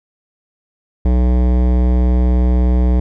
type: tone with hard clipping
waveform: sine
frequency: 61.74 Hz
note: B1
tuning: in tune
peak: -12 dBFS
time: 1.05-3 s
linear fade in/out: 5 ms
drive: 17 dB
effects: none